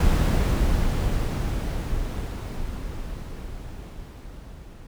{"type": "noise with level ramp", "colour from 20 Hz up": "brown", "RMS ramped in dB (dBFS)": [-18, -42], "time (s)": [0, 4.87], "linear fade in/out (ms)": 5, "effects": []}